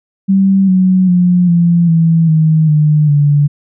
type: tone with pitch steps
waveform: sine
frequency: 193.6 / 185.82 / 178.35 / 171.19 / 164.31 / 157.71 / 151.37 / 145.29 Hz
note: G3 / F#3 / F3 / F3 / E3 / D#3 / D#3 / D3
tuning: -21 / +8 / +37 / -34 / -5 / +24 / -47 / -18 cents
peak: -6 dBFS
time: 0.28-3.48 s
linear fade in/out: 20 ms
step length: 400 ms
effects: none